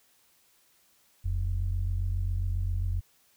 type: tone pair together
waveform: sine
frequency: 42.16 / 89.6 Hz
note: E1 / F2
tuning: +40 / +45 cents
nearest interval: octave + minor second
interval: 1305 cents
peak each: -28 dBFS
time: 1.24-3.01 s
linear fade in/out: 20 ms
effects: tanh soft clip ceiling -20 dBFS + white hiss -65 dBFS RMS until 3.36 s